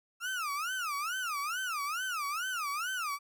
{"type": "tone with vibrato", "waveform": "35% pulse", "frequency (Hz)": 1318.5, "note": "E6", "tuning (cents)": 0, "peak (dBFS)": -31, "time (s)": [0.2, 3.19], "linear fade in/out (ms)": 50, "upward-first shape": "sine", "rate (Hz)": 2.3, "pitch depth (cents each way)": 270, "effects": []}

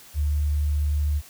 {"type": "tone", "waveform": "sine", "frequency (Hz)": 73.7, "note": "D2", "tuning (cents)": 7, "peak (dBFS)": -20, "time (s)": [0.14, 1.22], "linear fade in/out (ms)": 50, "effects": ["white hiss -48 dBFS RMS until 1.29 s"]}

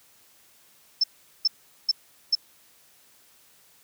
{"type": "tone bursts", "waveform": "sine", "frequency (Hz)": 5300, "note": "E8", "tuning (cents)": 9, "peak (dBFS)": -17, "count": 4, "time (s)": [1.01, 2.352], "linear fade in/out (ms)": 5, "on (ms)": 28, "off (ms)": 410, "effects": ["white hiss -58 dBFS RMS until 3.83 s", "high-pass 60 Hz 12 dB/octave"]}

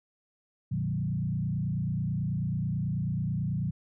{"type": "tone with frequency modulation", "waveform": "sine", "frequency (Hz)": 146.1, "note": "D3", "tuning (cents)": -9, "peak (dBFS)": -27, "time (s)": [0.71, 3.71], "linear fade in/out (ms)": 10, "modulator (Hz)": 29.2, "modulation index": 1.5, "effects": []}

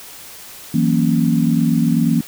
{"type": "chord", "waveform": "sine", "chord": "F# dominant seventh", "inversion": "third", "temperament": "equal with one note detuned", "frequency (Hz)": [164.81, 185, 233.1, 275.3], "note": ["E3", "F#3", "A#3", "C#4"], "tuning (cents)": [0, 0, 0, -12], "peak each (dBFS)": [-17, -22, -16, -20], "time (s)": [0.74, 2.21], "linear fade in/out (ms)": 5, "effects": ["white hiss -37 dBFS RMS until 2.27 s"]}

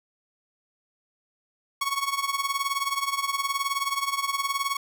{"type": "tone with tremolo", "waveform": "sawtooth", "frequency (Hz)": 1108.7, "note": "C#6", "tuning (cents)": 0, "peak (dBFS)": -18, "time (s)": [1.81, 4.77], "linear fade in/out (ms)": 5, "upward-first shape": "triangle", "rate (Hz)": 19, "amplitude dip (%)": 85, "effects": []}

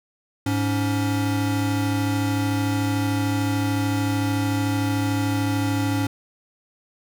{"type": "tone pair together", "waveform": "square", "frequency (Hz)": [104.9, 281.2], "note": ["G#2", "C#4"], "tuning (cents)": [18, 25], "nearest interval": "octave + perfect fourth", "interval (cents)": 1707, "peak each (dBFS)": -24, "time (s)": [0.46, 6.07], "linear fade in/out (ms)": 5, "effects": []}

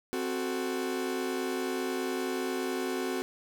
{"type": "chord", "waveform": "40% pulse", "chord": "F# diminished", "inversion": "second", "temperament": "equal", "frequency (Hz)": [261.6, 370, 440], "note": ["C4", "F#4", "A4"], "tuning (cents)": [0, 0, 0], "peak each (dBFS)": [-34, -32, -37], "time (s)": [0.13, 3.22], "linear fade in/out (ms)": 0, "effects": ["11-bit"]}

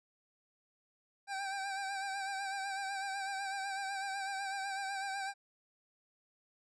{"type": "tone with vibrato", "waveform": "25% pulse", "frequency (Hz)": 784, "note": "G5", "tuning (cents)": 0, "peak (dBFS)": -33, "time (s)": [1.27, 5.34], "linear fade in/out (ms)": 50, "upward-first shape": "sine", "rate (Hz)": 8, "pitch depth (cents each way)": 41, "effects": ["resampled to 22050 Hz"]}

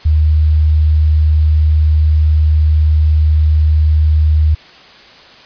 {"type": "tone", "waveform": "sine", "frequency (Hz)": 77, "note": "D#2", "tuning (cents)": -17, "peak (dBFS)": -7, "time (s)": [0.05, 4.55], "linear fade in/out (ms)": 10, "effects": ["white hiss -39 dBFS RMS until 5.45 s", "resampled to 11025 Hz"]}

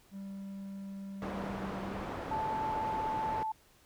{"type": "tone with pitch glide", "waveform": "triangle", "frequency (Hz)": [196, 194.65], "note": ["G3", "G3"], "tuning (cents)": [0, -12], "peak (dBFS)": -38, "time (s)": [0.11, 2.04], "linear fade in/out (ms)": 50, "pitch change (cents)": -12, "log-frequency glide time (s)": [1.49, 1.65]}
{"type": "low-pass noise", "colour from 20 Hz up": "white", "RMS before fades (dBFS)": -40, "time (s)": [1.22, 3.43], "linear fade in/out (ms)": 0, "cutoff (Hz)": 880, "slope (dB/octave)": 12}
{"type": "tone with vibrato", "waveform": "sine", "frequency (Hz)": 876, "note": "A5", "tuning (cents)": -8, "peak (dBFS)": -32, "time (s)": [2.31, 3.52], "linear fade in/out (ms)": 5, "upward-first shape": "sine", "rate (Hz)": 16, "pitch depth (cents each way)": 11}
{"effects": ["pink hiss -64 dBFS RMS until 3.85 s"]}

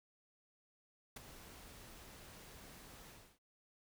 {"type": "noise with ADSR envelope", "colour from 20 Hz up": "pink", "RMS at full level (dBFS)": -45, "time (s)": [1.16, 3.39], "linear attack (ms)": 7, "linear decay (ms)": 14, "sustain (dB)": -11, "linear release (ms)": 300, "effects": []}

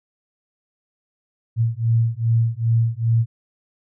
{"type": "beating tone pair", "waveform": "sine", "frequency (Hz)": [113.7, 116.2], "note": ["A#2", "A#2"], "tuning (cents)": [-43, -5], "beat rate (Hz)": 2.5, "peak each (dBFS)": -19, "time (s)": [1.56, 3.26], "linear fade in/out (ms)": 50, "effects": []}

